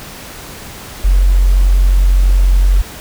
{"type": "tone", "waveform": "sine", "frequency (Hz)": 45.68, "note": "F#1", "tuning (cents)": -21, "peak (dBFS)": -6, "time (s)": [1.04, 2.82], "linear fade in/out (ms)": 10, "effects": ["pink hiss -31 dBFS RMS until 3 s"]}